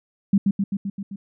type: tone with echo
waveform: sine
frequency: 198 Hz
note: G3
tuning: 18 cents sharp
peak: -12 dBFS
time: 0.33-0.38 s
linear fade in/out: 5 ms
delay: 130 ms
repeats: 6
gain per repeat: -3 dB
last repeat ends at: 1.16 s
effects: none